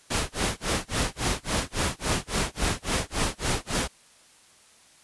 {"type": "noise with tremolo", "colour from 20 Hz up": "pink", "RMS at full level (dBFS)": -24, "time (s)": [0.1, 3.88], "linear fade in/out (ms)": 10, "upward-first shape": "sine", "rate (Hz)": 3.6, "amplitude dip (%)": 100, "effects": ["white hiss -56 dBFS RMS until 5.03 s", "resampled to 24000 Hz"]}